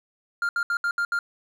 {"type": "tone bursts at uneven times", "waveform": "triangle", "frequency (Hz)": 1400, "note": "F6", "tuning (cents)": 4, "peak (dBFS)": -20, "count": 6, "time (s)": [[0.42, 0.49], [0.56, 0.63], [0.7, 0.77], [0.84, 0.91], [0.98, 1.05], [1.12, 1.19]], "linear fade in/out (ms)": 2, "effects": []}